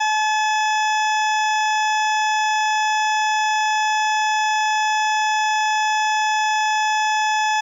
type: harmonic tone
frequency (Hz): 859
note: A5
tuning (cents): -42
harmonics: 1 / 2 / 3 / 4 / 6 / 7 / 8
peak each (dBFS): -18 / -24 / -28 / -30 / -34 / -35 / -36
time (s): 0-7.61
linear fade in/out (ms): 10
effects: 9-bit